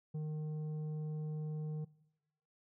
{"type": "tone with tanh clipping", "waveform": "sine", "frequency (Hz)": 153.7, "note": "D#3", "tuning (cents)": -21, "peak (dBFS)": -38, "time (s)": [0.14, 1.85], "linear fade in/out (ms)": 10, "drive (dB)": 7, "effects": ["noise-tail reverb RT60 0.9 s tail -22 dB re dry"]}